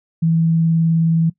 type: tone with vibrato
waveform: sine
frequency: 164 Hz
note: E3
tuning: 9 cents flat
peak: -12 dBFS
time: 0.22-1.3 s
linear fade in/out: 10 ms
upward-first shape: sine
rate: 19 Hz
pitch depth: 11 cents each way
effects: noise-tail reverb RT60 0.1 s tail -20 dB re dry